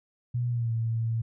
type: tone with pitch glide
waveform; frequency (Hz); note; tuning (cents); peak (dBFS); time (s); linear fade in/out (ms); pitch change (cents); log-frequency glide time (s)
sine; 121.4 to 113.93; B2 to A#2; -29 to -39; -25; 0.34-1.22; 10; -110; 0.49-0.72
effects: none